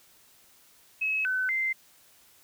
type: tone with pitch steps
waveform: sine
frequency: 2572 / 1514 / 2081 Hz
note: E7 / F#6 / C7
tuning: -43 / +39 / -10 cents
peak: -25 dBFS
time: 1.01-1.73 s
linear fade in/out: 10 ms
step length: 240 ms
effects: white hiss -59 dBFS RMS until 2.43 s